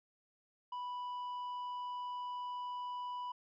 sine tone with tanh clipping, 987 Hz, B5, 1 cent flat, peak -40 dBFS, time 0.72-3.32 s, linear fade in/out 5 ms, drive 5 dB, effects none

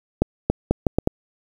accelerating click train, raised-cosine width 2 ms, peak -3 dBFS, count 6, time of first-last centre 0.22-1.074 s, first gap 280 ms, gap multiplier 0.75, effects 7-bit

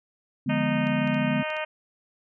sine chord, D diminished seventh, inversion none, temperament equal with one note detuned, 146.83 / 173.51 / 207.7 / 246.9 Hz, D3 / F3 / Ab3 / Cb4, 0 / -11 / 0 / 0 cents, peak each -29 / -32 / -28 / -26 dBFS, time 0.46-1.43 s, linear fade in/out 10 ms
harmonic tone, 308.8 Hz, D#4, 13 cents flat, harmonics 2 / 3 / 4 / 5 / 6 / 7 / 8 / 9 / 10, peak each -31 / -36 / -39 / -37 / -38 / -39 / -36 / -40 / -43 dBFS, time 0.49-1.65 s, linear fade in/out 10 ms
clicks, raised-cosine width 0.2 ms, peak -28 dBFS, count 5, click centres 0.87 / 1.075 / 1.144 / 1.503 / 1.567 s
effects none

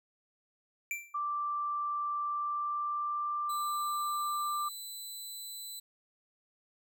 square tone with exponential decay, 2349 Hz, D7, in tune, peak -31 dBFS, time 0.91-1.19 s, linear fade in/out 1 ms, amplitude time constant 59 ms
sine tone with pitch glide, 1174.7 to 1184.9 Hz, D6 to D6, 0 to +15 cents, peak -31 dBFS, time 1.14-4.69 s, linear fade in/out 10 ms, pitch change +15 cents, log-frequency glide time 2.19-3.68 s
15% pulse tone, 4000 Hz, B7, 21 cents sharp, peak -34 dBFS, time 3.49-5.8 s, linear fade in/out 10 ms
effects none

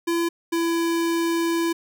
square tone pair in turn, 338.2 / 334.7 Hz, E4 / E4, +44 / +26 cents, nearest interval unison, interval 18 cents, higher first, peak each -21 dBFS, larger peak neither, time 0.07-0.29 / 0.52-1.73 s, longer second, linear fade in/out 10 ms, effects none

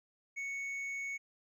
sine tone with hard clipping, 2217 Hz, C#7, in tune, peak -38 dBFS, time 0.36-1.18 s, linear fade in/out 20 ms, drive 4 dB, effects none

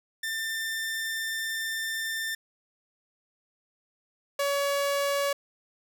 sawtooth tone pair in turn, 1791 / 564.1 Hz, A6 / C#5, +30 / +30 cents, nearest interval octave + minor sixth, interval 2000 cents, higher first, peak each -26 / -21 dBFS, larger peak second, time 0.23-2.35 / 4.39-5.33 s, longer first, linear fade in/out 5 ms, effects none

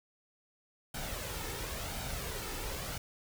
pink noise with flanger, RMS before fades -39 dBFS, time 0.94-2.98 s, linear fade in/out 5 ms, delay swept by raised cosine 1.3 to 2.3 ms, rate 0.95 Hz, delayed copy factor +0.5, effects none

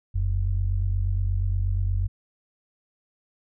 sine tone pair together, 44.27 / 92.7 Hz, F1 / F#2, +24 / +4 cents, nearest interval octave + minor second, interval 1280 cents, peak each -24 dBFS, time 0.14-2.08 s, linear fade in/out 20 ms, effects none

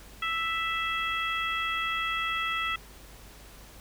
harmonic tone, 659.3 Hz, E5, in tune, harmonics 2 / 3 / 4 / 5, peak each -31 / -33 / -34 / -35 dBFS, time 0.22-2.76 s, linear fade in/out 5 ms, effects added 50 Hz sine -50 dBFS peak until 3.8 s + pink hiss -51 dBFS RMS until 3.8 s

